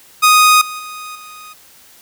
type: tone with level steps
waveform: sawtooth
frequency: 1244.5 Hz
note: D#6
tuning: in tune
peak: -3 / -21 / -24 / -30 dBFS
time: 0.22-1.54 s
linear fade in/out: 20 ms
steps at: 0.61 / 0.79 / 1.15 s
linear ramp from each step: 5 ms
effects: white hiss -45 dBFS RMS until 2.01 s